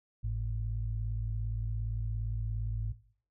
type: tone pair together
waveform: sine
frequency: 51.63 / 109 Hz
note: G#1 / A2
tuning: -9 / -16 cents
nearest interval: octave + minor second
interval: 1293 cents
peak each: -32 / -33 dBFS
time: 0.23-2.93 s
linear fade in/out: 20 ms
effects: noise-tail reverb RT60 0.5 s tail -17 dB re dry + tanh soft clip ceiling -23 dBFS